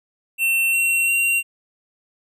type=tone with pitch steps; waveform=square; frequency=2700 / 2727 / 2754 Hz; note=E7 / F7 / F7; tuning=+41 / -42 / -25 cents; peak=-17 dBFS; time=0.38-1.43 s; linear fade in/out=50 ms; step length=350 ms; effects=none